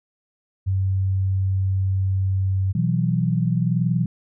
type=tone; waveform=sine; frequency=95.6 Hz; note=G2; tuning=43 cents flat; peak=-18 dBFS; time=0.66-2.73 s; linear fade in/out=20 ms
type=chord; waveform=sine; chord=B suspended fourth; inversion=none; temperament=just; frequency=123.47 / 164.63 / 185.21 Hz; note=B2 / E3 / F#3; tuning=0 / -2 / +2 cents; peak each=-22 / -21 / -24 dBFS; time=2.75-4.06 s; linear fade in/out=5 ms
effects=none